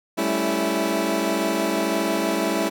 20% pulse chord, A dominant seventh, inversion third, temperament equal with one note detuned, 196 / 217.7 / 277.2 / 329.6 Hz, G3 / A3 / C#4 / E4, 0 / -18 / 0 / 0 cents, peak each -23 / -23 / -23 / -19 dBFS, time 0.17-2.7 s, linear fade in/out 20 ms, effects none

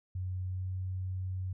sine tone with pitch glide, 92.2 to 93.06 Hz, F#2 to F#2, -6 to +10 cents, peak -33 dBFS, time 0.15-1.53 s, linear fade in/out 5 ms, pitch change +16 cents, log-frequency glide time 0.45-0.69 s, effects none

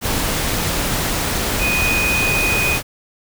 sine tone in noise, 2489 Hz, D#7, in tune, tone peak -17 dBFS, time 1.59-2.79 s, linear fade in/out 50 ms, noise pink, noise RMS -20 dBFS, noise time 0.01-2.83 s, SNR 0 dB, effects none

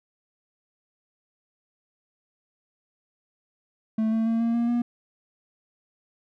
triangle tone with pitch steps, 220 / 223.7 / 227.5 / 231.3 / 235.2 / 239.2 Hz, A3 / A3 / A#3 / A#3 / A#3 / A#3, 0 / +29 / -42 / -13 / +16 / +45 cents, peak -19 dBFS, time 3.98-4.82 s, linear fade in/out 5 ms, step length 140 ms, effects none

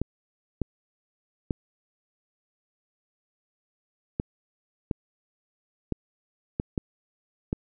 clicks, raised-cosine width 3 ms, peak -13 dBFS, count 9, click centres 0.016 / 0.617 / 1.508 / 4.199 / 4.912 / 5.923 / 6.599 / 6.778 / 7.529 s, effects none

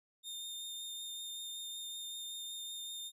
sawtooth tone with vibrato, 3640 Hz, A#7, 42 cents flat, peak -39 dBFS, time 0.23-3.12 s, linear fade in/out 50 ms, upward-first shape triangle, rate 5.3 Hz, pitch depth 12 cents each way, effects none

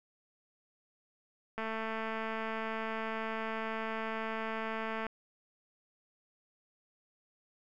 click train, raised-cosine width 0.5 ms, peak -23 dBFS, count 775, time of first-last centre 1.58-5.066 s, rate 222 Hz, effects none

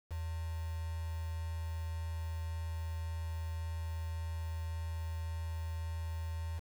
sine tone with quantisation, 81.9 Hz, E2, 11 cents flat, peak -36 dBFS, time 0.1-6.6 s, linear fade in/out 20 ms, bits 8, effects none

